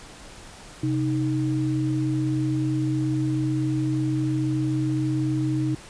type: tone pair together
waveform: sine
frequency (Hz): 130.81 / 311.1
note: C3 / D#4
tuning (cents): 0 / 0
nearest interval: octave + minor third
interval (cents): 1500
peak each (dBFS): -24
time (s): 0.83-5.75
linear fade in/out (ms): 5
effects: pink hiss -44 dBFS RMS until 5.89 s + resampled to 22050 Hz